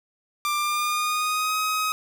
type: tone with pitch glide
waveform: sawtooth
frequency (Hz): 1186 to 1263.8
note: D6 to D#6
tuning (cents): +17 to +27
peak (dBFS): -19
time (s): 0.45-1.92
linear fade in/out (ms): 0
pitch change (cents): +110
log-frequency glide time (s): 0.56-1.57
effects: none